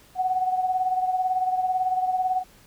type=beating tone pair; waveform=sine; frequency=740 / 758 Hz; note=F#5 / F#5; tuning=0 / +42 cents; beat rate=18 Hz; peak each=-22 / -29 dBFS; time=0.15-2.44 s; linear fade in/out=50 ms; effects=pink hiss -54 dBFS RMS until 2.66 s